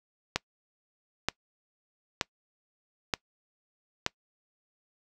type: click train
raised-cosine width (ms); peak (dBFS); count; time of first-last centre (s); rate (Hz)
0.2; -8; 5; 0.36-4.064; 1.08
effects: noise-tail reverb RT60 0.1 s tail -24 dB re dry